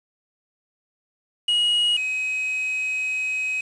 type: tone pair in turn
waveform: triangle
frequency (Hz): 2895 / 2531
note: F#7 / D#7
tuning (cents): -38 / +29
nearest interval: major second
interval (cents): 233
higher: first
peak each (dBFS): -16 / -21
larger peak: first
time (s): 1.48-1.97 / 1.97-3.61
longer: second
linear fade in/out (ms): 5
effects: resampled to 22050 Hz + 7-bit